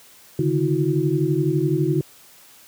sine tone cluster, 140 / 151.9 / 324.1 / 364.2 Hz, C#3 / D#3 / E4 / F#4, +18 / -41 / -29 / -27 cents, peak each -23 dBFS, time 0.39-2.01 s, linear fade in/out 2 ms, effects white hiss -49 dBFS RMS until 2.67 s + high-pass 60 Hz 12 dB/octave

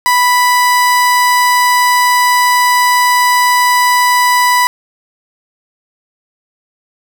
30% pulse tone, 987.8 Hz, B5, in tune, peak -5 dBFS, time 0.06-4.67 s, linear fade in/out 0 ms, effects none

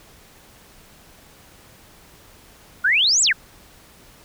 sine exponential two-way sweep, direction up then down, 1396.9 to 8090 to 1396.9 Hz, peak -14 dBFS, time 2.84-3.33 s, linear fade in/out 10 ms, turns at 3.22 s, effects pink hiss -49 dBFS RMS until 4.24 s

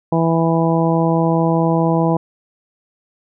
harmonic tone, 164.81 Hz, E3, in tune, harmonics 1 / 2 / 3 / 4 / 5 / 6, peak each -16 / -19 / -21 / -22 / -23 / -24 dBFS, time 0.12-2.17 s, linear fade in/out 5 ms, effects none

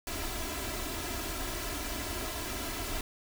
pink noise with comb filter, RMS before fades -36 dBFS, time 0.07-3.01 s, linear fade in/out 2 ms, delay 3 ms, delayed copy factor +0.75, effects none

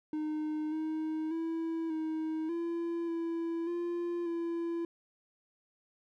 triangle tone with pitch steps, 307 / 314 / 327.8 / 316.1 / 338.2 / 333.5 / 345.7 / 337.4 Hz, D#4 / D#4 / E4 / D#4 / E4 / E4 / F4 / E4, -23 / +16 / -10 / +27 / +44 / +20 / -18 / +40 cents, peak -30 dBFS, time 0.13-4.85 s, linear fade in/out 2 ms, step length 590 ms, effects none

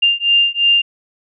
sine beating tone pair, 2796 / 2798.9 Hz, F7 / F7, +1 / +3 cents, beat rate 2.9 Hz, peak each -14 dBFS, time 0.02-0.82 s, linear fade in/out 10 ms, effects none

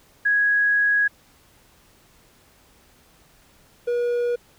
sine / triangle tone pair in turn, 1661.2 / 481.2 Hz, G#6 / B4, 0 / -45 cents, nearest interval octave + major sixth, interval 2145 cents, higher first, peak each -16 / -18 dBFS, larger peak first, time 0.25-1.08 / 3.87-4.36 s, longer first, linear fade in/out 10 ms, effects pink hiss -56 dBFS RMS until 4.58 s

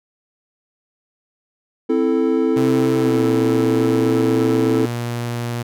triangle chord, A minor, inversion first, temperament equal, 261.6 / 329.6 / 440 Hz, C4 / E4 / A4, 0 / 0 / 0 cents, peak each -17 dBFS, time 1.89-4.86 s, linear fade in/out 10 ms
sawtooth tone with pitch glide, 130 to 119.21 Hz, C3 to A#2, -11 to +39 cents, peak -18 dBFS, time 2.56-5.63 s, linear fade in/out 10 ms, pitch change -150 cents, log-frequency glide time 2.98-3.24 s
effects none

